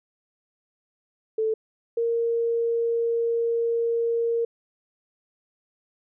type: tone pair in turn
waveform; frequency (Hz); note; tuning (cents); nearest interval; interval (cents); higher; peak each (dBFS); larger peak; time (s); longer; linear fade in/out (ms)
sine; 440 / 464.4; A4 / A#4; 0 / -7; minor second; 93; second; -21; neither; 1.38-1.54 / 1.97-4.45; second; 5
effects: none